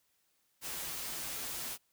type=noise with comb filter; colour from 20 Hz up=white; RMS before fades=-40 dBFS; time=0.61-1.78 s; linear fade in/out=50 ms; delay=10 ms; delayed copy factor=-0.6; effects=white hiss -75 dBFS RMS until 1.92 s